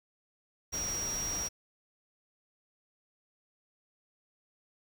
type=tone in noise; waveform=sine; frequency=5680 Hz; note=F8; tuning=28 cents sharp; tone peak=-33 dBFS; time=0.72-1.49 s; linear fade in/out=20 ms; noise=pink; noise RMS=-41 dBFS; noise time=0.72-1.49 s; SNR=+5 dB; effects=none